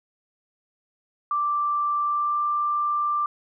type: tone with pitch glide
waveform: sine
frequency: 1174.7 to 1182.2 Hz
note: D6 to D6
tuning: 0 to +11 cents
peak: -21 dBFS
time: 1.31-3.26 s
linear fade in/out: 2 ms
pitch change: +11 cents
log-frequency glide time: 2.02-2.41 s
effects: none